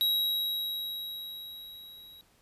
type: tone with level ramp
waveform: square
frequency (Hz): 3846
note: B7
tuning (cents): -47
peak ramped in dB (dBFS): -24 to -50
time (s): 0.01-2.21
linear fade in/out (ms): 0
effects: pink hiss -65 dBFS RMS until 2.41 s + resampled to 32000 Hz